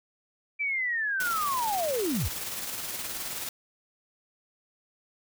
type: linear sweep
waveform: sine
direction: down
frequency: 2344 to 43.65 Hz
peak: -26 dBFS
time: 0.59-2.29 s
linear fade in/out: 20 ms
type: noise with tremolo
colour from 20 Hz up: white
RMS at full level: -34 dBFS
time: 1.2-3.49 s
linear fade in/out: 2 ms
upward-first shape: square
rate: 19 Hz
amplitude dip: 30%
effects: none